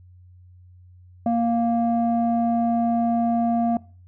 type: tone with low-pass filter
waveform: square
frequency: 233.1 Hz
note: A#3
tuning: in tune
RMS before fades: -21 dBFS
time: 1.26-3.77 s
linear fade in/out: 2 ms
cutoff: 600 Hz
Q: 9.1
effects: noise-tail reverb RT60 0.4 s tail -22 dB re dry + added 90 Hz sine -46 dBFS peak until 4.07 s